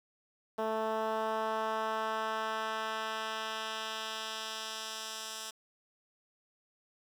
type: tone with band-pass filter sweep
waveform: 10% pulse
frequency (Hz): 220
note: A3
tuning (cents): 0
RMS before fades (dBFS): -36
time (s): 0.58-5.51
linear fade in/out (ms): 10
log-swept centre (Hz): 580 to 6700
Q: 0.88
effects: 9-bit